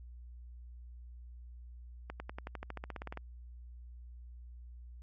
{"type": "accelerating click train", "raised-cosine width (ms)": 0.5, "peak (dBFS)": -26, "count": 16, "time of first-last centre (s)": [2.1, 3.173], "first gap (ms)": 100, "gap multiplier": 0.95, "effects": ["added 60 Hz sine -47 dBFS peak until 5.02 s", "MP3 32 kbps"]}